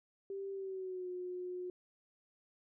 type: tone with pitch glide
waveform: sine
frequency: 392 to 361.5 Hz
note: G4 to F#4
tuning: 0 to -40 cents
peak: -39 dBFS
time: 0.3-1.7 s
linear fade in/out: 2 ms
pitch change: -140 cents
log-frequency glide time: 0.52-1.09 s
effects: none